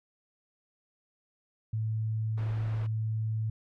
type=tone; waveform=sine; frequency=110 Hz; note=A2; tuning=in tune; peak=-28 dBFS; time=1.73-3.5 s; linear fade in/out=5 ms
type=low-pass noise; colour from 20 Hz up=pink; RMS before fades=-46 dBFS; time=2.37-2.87 s; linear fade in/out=10 ms; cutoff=2000 Hz; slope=12 dB/octave
effects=none